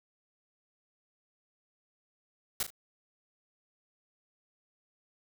white noise with echo, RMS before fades -31 dBFS, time 2.6-2.63 s, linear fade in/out 2 ms, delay 37 ms, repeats 2, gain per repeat -10 dB, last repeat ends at 2.704 s, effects none

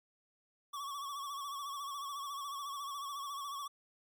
square tone with vibrato, 1125 Hz, C#6, 25 cents sharp, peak -40 dBFS, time 0.73-3.68 s, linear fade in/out 10 ms, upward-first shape sine, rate 14 Hz, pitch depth 63 cents each way, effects MP3 96 kbps

